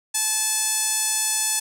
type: tone with band-pass filter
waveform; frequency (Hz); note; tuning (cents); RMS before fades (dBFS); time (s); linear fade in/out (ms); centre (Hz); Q
sawtooth; 868; A5; -24; -23; 0.14-1.6; 10; 8500; 2.4
effects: none